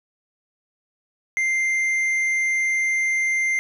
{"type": "tone with tanh clipping", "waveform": "sine", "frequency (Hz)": 2093, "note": "C7", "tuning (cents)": 0, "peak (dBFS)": -20, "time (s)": [1.37, 3.59], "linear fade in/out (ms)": 0, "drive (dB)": 6, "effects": []}